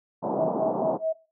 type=band-pass noise; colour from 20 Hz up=white; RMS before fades=-28 dBFS; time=0.22-0.98 s; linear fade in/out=20 ms; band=140 to 910 Hz; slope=48 dB/octave
type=tone with tremolo; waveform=sine; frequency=642 Hz; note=E5; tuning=46 cents flat; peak=-22 dBFS; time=0.38-1.13 s; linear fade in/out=10 ms; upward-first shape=sine; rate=4.6 Hz; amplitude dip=100%
effects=noise-tail reverb RT60 0.3 s tail -17 dB re dry